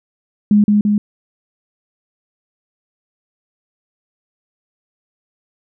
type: tone with echo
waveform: sine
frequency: 207.7 Hz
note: G#3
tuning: in tune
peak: -7 dBFS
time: 0.51-0.64 s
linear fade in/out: 2 ms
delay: 170 ms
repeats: 2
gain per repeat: -2 dB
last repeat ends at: 0.98 s
effects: none